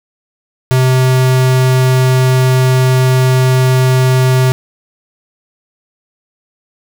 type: tone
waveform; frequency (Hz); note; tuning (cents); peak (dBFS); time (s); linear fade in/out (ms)
square; 129.2; C3; -21; -8; 0.71-4.52; 0
effects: none